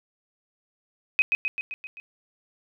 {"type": "tone with echo", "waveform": "sine", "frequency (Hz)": 2520, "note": "D#7", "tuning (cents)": 21, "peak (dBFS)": -15, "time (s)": [1.19, 1.22], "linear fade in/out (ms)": 0, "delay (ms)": 130, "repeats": 6, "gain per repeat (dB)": -4, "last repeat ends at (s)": 2, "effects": []}